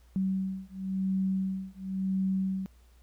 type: beating tone pair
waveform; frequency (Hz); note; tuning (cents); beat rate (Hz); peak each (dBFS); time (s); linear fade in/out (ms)
sine; 190 / 190.95; F#3 / G3; +46 / -45; 0.95; -31; 0.16-2.66; 0
effects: added 60 Hz sine -55 dBFS peak until 3.02 s + pink hiss -67 dBFS RMS until 3.02 s